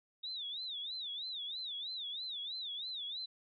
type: tone with vibrato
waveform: sine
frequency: 3690 Hz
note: A#7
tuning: 18 cents flat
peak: -39 dBFS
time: 0.23-3.26 s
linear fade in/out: 10 ms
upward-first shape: sine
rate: 3.1 Hz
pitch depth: 180 cents each way
effects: none